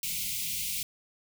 white band-stop noise, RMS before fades -33 dBFS, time 0.03-0.83 s, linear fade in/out 2 ms, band 210 to 2100 Hz, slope 96 dB/octave, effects none

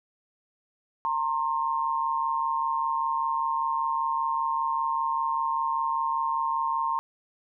sine tone pair together, 918 / 1063.1 Hz, A#5 / C6, -27 / +27 cents, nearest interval minor third, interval 254 cents, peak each -27 dBFS, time 1.05-6.99 s, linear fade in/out 0 ms, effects none

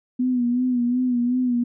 sine tone with vibrato, 246.9 Hz, B3, in tune, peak -18 dBFS, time 0.19-1.64 s, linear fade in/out 10 ms, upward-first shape sine, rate 2.7 Hz, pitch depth 54 cents each way, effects none

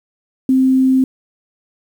sine tone, 261.6 Hz, C4, in tune, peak -9 dBFS, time 0.49-1.04 s, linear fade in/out 2 ms, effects 7-bit

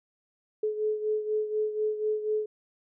sine beating tone pair, 427.4 / 431.5 Hz, G#4 / A4, +50 / -34 cents, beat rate 4.1 Hz, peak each -27 / -33 dBFS, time 0.63-2.46 s, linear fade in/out 5 ms, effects none

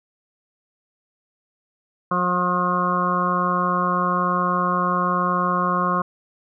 harmonic tone, 178.9 Hz, F3, 42 cents sharp, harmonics 1 / 2 / 3 / 4 / 6 / 7 / 8, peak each -25 / -31 / -29 / -32 / -21 / -25 / -32 dBFS, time 2.11-6.02 s, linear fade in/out 5 ms, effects none

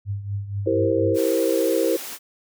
sine tone with tremolo, 100.4 Hz, G2, 42 cents sharp, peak -22 dBFS, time 0.05-1.19 s, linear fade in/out 50 ms, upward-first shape triangle, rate 4.2 Hz, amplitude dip 75%
sine chord, C dominant seventh, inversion first, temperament equal with one note detuned, 329.6 / 392 / 466.2 / 525.1 Hz, E4 / G4 / Bb4 / C5, 0 / 0 / 0 / +6 cents, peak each -23 / -25 / -23 / -23 dBFS, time 0.66-1.97 s, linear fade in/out 10 ms
white high-pass noise, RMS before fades -34 dBFS, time 1.14-2.19 s, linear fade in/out 50 ms, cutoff 200 Hz, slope 48 dB/octave
effects none

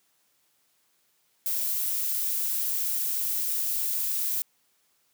violet noise, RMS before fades -28 dBFS, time 1.46-4.42 s, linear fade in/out 0 ms, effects white hiss -69 dBFS RMS until 5.13 s + high-pass 100 Hz 12 dB/octave

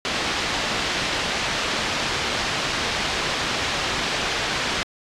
white low-pass noise, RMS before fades -25 dBFS, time 0.05-4.83 s, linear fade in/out 0 ms, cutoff 3900 Hz, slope 12 dB/octave, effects low-pass 7000 Hz 12 dB/octave + AAC 64 kbps

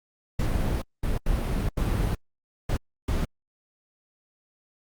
brown noise bursts at uneven times, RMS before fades -25 dBFS, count 6, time 0.39-0.82 / 1.03-1.18 / 1.26-1.69 / 1.77-2.15 / 2.69-2.77 / 3.08-3.25 s, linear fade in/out 5 ms, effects Opus 48 kbps

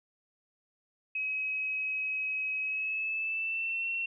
sine tone with pitch glide, 2548 to 2715 Hz, D#7 to F7, +41 to -50 cents, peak -30 dBFS, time 1.15-4.06 s, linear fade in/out 5 ms, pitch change +109 cents, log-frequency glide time 2.63-3.89 s, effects none

